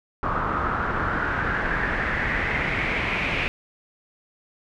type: noise with low-pass filter sweep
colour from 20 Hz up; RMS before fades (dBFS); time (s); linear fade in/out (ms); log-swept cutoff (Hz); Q
pink; -25; 0.23-3.48; 0; 1200 to 2500; 4.8
effects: none